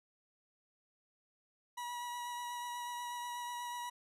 40% pulse tone with vibrato, 967 Hz, B5, 37 cents flat, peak -39 dBFS, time 1.77-3.9 s, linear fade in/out 10 ms, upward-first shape sine, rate 8.2 Hz, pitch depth 12 cents each way, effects resampled to 32000 Hz

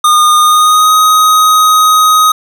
square tone with pitch glide, 1222 to 1255.6 Hz, D#6 to D#6, -32 to +15 cents, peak -5 dBFS, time 0.04-2.32 s, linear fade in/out 5 ms, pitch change +47 cents, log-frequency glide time 0.39-0.92 s, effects none

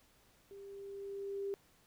sine tone with level ramp, 396.9 Hz, G4, 22 cents sharp, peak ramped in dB -49 to -35 dBFS, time 0.51-1.54 s, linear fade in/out 0 ms, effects pink hiss -68 dBFS RMS until 1.86 s

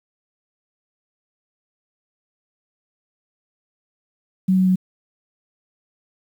sine tone with pitch steps, 187.7 / 186.51 / 185.33 Hz, F#3 / F#3 / F#3, +25 / +14 / +3 cents, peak -13 dBFS, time 4.48-4.759 s, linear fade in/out 10 ms, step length 93 ms, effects 8-bit

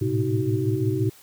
sine tone cluster, 108.4 / 114.2 / 129.1 / 316.2 / 378.3 Hz, A2 / A#2 / C3 / D#4 / F#4, -25 / -35 / -23 / +28 / +38 cents, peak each -27 dBFS, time 0.01-1.1 s, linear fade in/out 10 ms, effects white hiss -51 dBFS RMS until 1.22 s

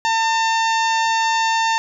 harmonic tone with a mistuned harmonic, 901 Hz, A5, 41 cents sharp, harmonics 1 / 2 / 3 / 4 / 5 / 6 / 7 / 8, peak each -17 / -23 / -27 / -29 / -31 / -33 / -34 / -35 dBFS, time 0.05-1.78 s, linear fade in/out 0 ms, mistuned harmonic 8, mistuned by -48 cents, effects 9-bit

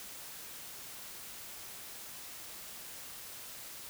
silence, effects white hiss -47 dBFS RMS until 3.89 s

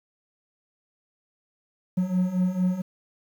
triangle beating tone pair, 180 / 184.4 Hz, F#3 / F#3, -47 / -6 cents, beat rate 4.4 Hz, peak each -25 / -21 dBFS, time 1.97-2.82 s, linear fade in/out 10 ms, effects 9-bit

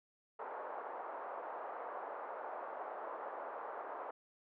pink band-pass noise, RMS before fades -45 dBFS, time 0.39-4.11 s, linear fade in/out 5 ms, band 520 to 1200 Hz, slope 24 dB/octave, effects none

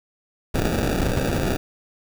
pink noise with sample-and-hold, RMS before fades -22 dBFS, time 0.54-1.57 s, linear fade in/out 10 ms, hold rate 1050 Hz, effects none

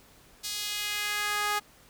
sawtooth tone with high-pass filter sweep, 415.3 Hz, G#4, in tune, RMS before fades -31 dBFS, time 0.43-1.6 s, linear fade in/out 20 ms, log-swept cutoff 4500 to 1000 Hz, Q 1.4, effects pink hiss -57 dBFS RMS until 1.89 s

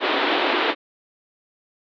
pink band-pass noise, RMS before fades -21 dBFS, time 0-0.75 s, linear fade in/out 50 ms, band 280 to 3900 Hz, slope 48 dB/octave, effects none

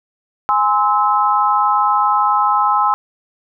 sine chord, Ab augmented, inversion none, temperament just, 830.6 / 1038.3 / 1297.8 Hz, Ab5 / C6 / E6, 0 / -14 / -27 cents, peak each -16 dBFS, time 0.49-2.94 s, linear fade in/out 0 ms, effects none

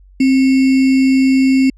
sine tone with sample-and-hold, 264.4 Hz, C4, 18 cents sharp, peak -8 dBFS, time 0.2-1.7 s, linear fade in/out 5 ms, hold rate 2450 Hz, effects added 47 Hz sine -41 dBFS peak until 1.77 s + low-pass 6000 Hz 12 dB/octave

